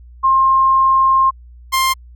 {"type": "tone pair in turn", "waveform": ["sine", "sawtooth"], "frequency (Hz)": [1063, 1055], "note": ["C6", "C6"], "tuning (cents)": [27, 14], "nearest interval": "unison", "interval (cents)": 13, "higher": "first", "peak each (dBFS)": -9, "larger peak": "neither", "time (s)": [[0.23, 1.31], [1.72, 1.94]], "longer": "first", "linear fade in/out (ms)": 20, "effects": ["added 60 Hz sine -37 dBFS peak until 2.15 s"]}